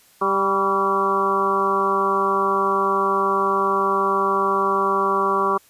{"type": "harmonic tone with a mistuned harmonic", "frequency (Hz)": 196, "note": "G3", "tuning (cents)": 0, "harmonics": [1, 2, 3, 4, 5, 6, 7], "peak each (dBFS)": [-31, -23, -30, -29, -24, -20, -30], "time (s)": [0.21, 5.58], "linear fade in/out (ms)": 10, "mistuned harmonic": 6, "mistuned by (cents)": -44, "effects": ["white hiss -54 dBFS RMS until 5.69 s", "resampled to 32000 Hz"]}